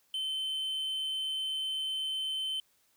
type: tone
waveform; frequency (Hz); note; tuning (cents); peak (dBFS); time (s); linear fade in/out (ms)
triangle; 3076; G7; -33; -30; 0.14-2.6; 2
effects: white hiss -70 dBFS RMS until 2.96 s